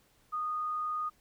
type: tone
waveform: sine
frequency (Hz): 1234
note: D#6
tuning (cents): -15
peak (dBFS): -31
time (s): 0.32-1.1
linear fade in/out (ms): 20
effects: pink hiss -67 dBFS RMS until 1.2 s